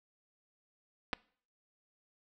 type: clicks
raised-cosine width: 0.3 ms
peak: -17 dBFS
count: 2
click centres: 1.131 / 1.135 s
effects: noise-tail reverb RT60 0.5 s tail -24 dB re dry